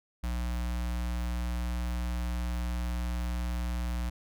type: tone with notch filter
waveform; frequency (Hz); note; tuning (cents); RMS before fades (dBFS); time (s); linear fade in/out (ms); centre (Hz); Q
square; 59.9; A#1; +48; -32; 0.23-4.1; 10; 410; 1.4
effects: none